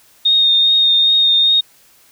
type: tone with vibrato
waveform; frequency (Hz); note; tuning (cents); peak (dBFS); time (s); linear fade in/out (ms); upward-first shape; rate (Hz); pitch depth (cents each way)
sine; 3688; A#7; -19; -9; 0.25-1.61; 10; triangle; 2.5; 20
effects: white hiss -50 dBFS RMS until 2.11 s